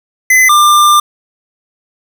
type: tone pair in turn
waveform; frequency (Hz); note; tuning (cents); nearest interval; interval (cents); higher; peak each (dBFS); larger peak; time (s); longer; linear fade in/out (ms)
square; 2029 / 1193.3; B6 / D6; +46 / +27; major sixth; 919; first; -5; neither; 0.3-0.49 / 0.49-1; second; 5
effects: none